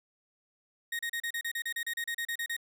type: tone bursts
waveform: 35% pulse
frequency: 1864.7 Hz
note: A#6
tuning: in tune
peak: -30 dBFS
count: 16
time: 0.92-2.566 s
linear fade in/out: 5 ms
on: 71 ms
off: 34 ms
effects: none